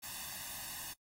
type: noise with comb filter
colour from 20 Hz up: white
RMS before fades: -44 dBFS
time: 0.02-0.94 s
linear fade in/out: 20 ms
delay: 1.1 ms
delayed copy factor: +1
effects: noise-tail reverb RT60 0.1 s tail -26 dB re dry + AAC 48 kbps